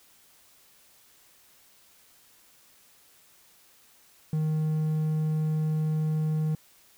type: tone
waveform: triangle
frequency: 155.56 Hz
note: D#3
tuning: in tune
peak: -22 dBFS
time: 4.33-6.55 s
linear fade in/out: 2 ms
effects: white hiss -59 dBFS RMS until 6.97 s